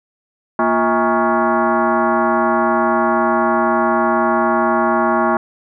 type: tone with frequency modulation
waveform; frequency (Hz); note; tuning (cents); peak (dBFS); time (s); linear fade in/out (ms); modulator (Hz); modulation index
sine; 233.1; A#3; 0; -12; 0.59-5.37; 2; 292; 3.9
effects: none